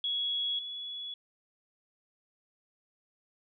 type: tone pair in turn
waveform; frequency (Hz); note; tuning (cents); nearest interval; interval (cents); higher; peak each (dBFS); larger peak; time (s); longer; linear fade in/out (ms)
sine; 3348 / 3389; G#7 / G#7; +13 / +34; unison; 21; second; -29 / -37; first; 0.04-0.59 / 0.59-1.14; neither; 2
effects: none